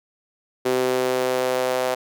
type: tone with high-pass filter sweep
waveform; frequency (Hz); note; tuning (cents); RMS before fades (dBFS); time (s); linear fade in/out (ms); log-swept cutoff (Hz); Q
sawtooth; 127.7; C3; -42; -22; 0.65-1.95; 10; 380 to 570; 3
effects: none